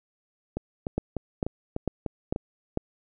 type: two click trains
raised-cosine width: 2 ms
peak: -16 / -12 dBFS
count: 7 / 5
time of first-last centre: 0.57-2.361 / 0.98-2.774 s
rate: 3.35 / 2.23 Hz
effects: none